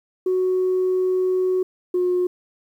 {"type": "tone pair in turn", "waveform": "sine", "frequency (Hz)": [370, 360.3], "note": ["F#4", "F#4"], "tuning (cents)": [0, -46], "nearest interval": "unison", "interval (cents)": 46, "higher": "first", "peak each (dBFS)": -16, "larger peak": "neither", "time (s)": [[0.26, 1.63], [1.94, 2.27]], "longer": "first", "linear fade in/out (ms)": 5, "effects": ["tanh soft clip ceiling -14 dBFS", "9-bit"]}